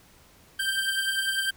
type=beating tone pair; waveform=25% pulse; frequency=1568 / 1578 Hz; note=G6 / G6; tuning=0 / +11 cents; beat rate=10 Hz; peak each=-23 / -26 dBFS; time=0.59-1.51 s; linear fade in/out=10 ms; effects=pink hiss -56 dBFS RMS until 1.56 s